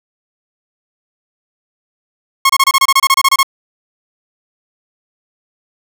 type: tone bursts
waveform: sawtooth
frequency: 1086 Hz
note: C#6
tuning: 36 cents flat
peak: -3 dBFS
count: 14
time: 2.45-3.431 s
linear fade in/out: 5 ms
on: 45 ms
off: 27 ms
effects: none